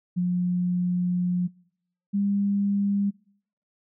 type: tone pair in turn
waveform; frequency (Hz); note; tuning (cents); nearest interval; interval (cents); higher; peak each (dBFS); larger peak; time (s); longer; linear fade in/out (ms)
sine; 178.6 / 200.6; F3 / G3; +39 / +40; major second; 201; second; -21; neither; 0.16-1.48 / 2.13-3.11; first; 20
effects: noise-tail reverb RT60 0.7 s tail -25 dB re dry